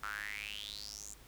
sawtooth tone with high-pass filter sweep, 103.83 Hz, G#2, in tune, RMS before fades -44 dBFS, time 0.03-1.14 s, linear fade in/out 0 ms, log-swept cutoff 1300 to 7500 Hz, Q 7.7, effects added 50 Hz sine -59 dBFS peak until 1.27 s + pink hiss -59 dBFS RMS until 1.27 s

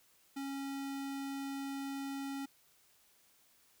square tone, 275.1 Hz, C#4, 13 cents flat, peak -39 dBFS, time 0.36-2.46 s, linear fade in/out 10 ms, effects white hiss -68 dBFS RMS until 3.8 s

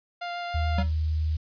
sawtooth tone with vibrato, 698.5 Hz, F5, in tune, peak -27 dBFS, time 0.21-0.83 s, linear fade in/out 10 ms, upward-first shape triangle, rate 7 Hz, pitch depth 9 cents each way
sine tone, 78 Hz, D#2, 5 cents sharp, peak -23 dBFS, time 0.54-1.37 s, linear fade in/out 10 ms
square tone with exponential decay, 190 Hz, F#3, 46 cents sharp, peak -23 dBFS, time 0.78-0.94 s, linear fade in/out 5 ms, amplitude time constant 34 ms
violet noise, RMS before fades -38 dBFS, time 0.82-1.37 s, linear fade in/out 5 ms
effects resampled to 11025 Hz

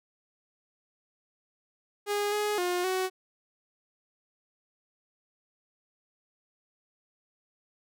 sawtooth tone with pitch steps, 410.9 / 418.1 / 356.8 / 373.6 Hz, G#4 / G#4 / F4 / F#4, -18 / +12 / +37 / +17 cents, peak -23 dBFS, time 2.06-3.1 s, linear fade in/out 50 ms, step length 260 ms, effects none

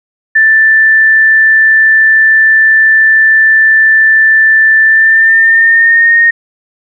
sine tone with pitch glide, 1767 to 1851.6 Hz, A6 to A#6, +7 to -12 cents, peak -3 dBFS, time 0.35-6.31 s, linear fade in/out 10 ms, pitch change +81 cents, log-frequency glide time 4.84-6.16 s, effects none

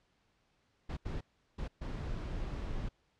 brown noise bursts at uneven times, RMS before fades -38 dBFS, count 4, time 0.89-0.97 / 1.05-1.21 / 1.58-1.68 / 1.81-2.89 s, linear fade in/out 10 ms, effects pink hiss -74 dBFS RMS until 3.19 s + low-pass 5000 Hz 12 dB/octave

